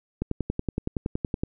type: click train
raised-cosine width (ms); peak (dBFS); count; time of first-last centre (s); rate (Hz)
3; -13; 14; 0.22-1.435; 10.7
effects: none